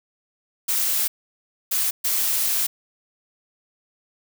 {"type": "noise bursts at uneven times", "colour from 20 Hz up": "blue", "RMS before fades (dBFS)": -22, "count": 3, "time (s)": [[0.68, 1.08], [1.71, 1.91], [2.04, 2.67]], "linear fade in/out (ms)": 10, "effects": []}